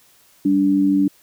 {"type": "tone pair together", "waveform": "sine", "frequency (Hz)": [196, 289.8], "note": ["G3", "D4"], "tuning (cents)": [0, -23], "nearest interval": "perfect fifth", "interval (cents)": 677, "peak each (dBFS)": [-20, -14], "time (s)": [0.45, 1.08], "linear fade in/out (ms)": 5, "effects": ["white hiss -54 dBFS RMS until 1.22 s"]}